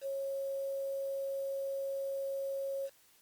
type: tone with quantisation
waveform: sine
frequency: 547 Hz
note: C#5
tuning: 23 cents flat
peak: -34 dBFS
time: 0.01-2.9 s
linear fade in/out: 50 ms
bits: 9
effects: white hiss -65 dBFS RMS until 3.21 s + Opus 48 kbps